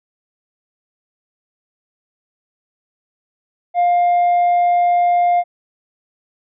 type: tone with tanh clipping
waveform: sine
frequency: 704 Hz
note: F5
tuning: 14 cents sharp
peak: -12 dBFS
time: 3.74-5.44 s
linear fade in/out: 50 ms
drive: 2 dB
effects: none